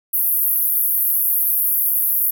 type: band-pass noise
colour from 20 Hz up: white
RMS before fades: -18 dBFS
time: 0.13-2.31 s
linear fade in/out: 10 ms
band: 11000 to 16000 Hz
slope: 96 dB/octave
effects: none